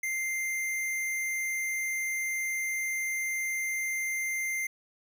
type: tone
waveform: square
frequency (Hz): 2093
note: C7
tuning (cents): 0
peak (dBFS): -30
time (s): 0.03-4.67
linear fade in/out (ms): 5
effects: none